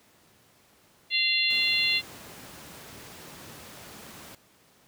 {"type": "harmonic tone", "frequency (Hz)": 691, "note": "F5", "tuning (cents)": -19, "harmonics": [3, 4, 5, 6], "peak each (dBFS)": [-29, -26, -29, -27], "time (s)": [1.1, 2.02], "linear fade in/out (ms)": 50}
{"type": "noise", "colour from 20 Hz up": "pink", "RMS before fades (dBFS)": -45, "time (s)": [1.5, 4.35], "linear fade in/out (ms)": 2}
{"effects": ["pink hiss -60 dBFS RMS until 4.87 s", "high-pass 100 Hz 12 dB/octave"]}